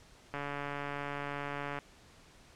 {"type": "click train", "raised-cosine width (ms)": 0.5, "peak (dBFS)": -23, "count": 208, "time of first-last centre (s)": [0.34, 1.788], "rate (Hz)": 143, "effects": ["pink hiss -59 dBFS RMS until 2.55 s", "low-pass 8000 Hz 12 dB/octave"]}